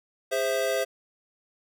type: chord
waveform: square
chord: Ab augmented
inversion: none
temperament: equal with one note detuned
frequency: 408.4 / 523.3 / 659.3 Hz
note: Ab4 / C5 / E5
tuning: -29 / 0 / 0 cents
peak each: -32 / -28 / -29 dBFS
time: 0.31-0.85 s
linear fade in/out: 20 ms
effects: none